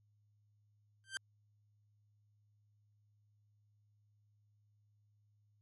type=tone with exponential growth; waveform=sawtooth; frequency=1565 Hz; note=G6; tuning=3 cents flat; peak=-31 dBFS; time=1.04-1.17 s; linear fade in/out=0 ms; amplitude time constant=28 ms; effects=added 104 Hz sine -70 dBFS peak until 5.61 s + AAC 32 kbps